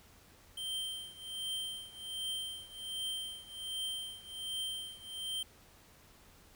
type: tone with tremolo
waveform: square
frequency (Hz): 3136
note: G7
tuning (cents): 0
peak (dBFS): -35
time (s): 0.57-5.43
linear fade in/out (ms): 5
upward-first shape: triangle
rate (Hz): 1.3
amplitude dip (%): 90
effects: added 84 Hz sine -69 dBFS peak until 6.55 s + pink hiss -61 dBFS RMS until 6.55 s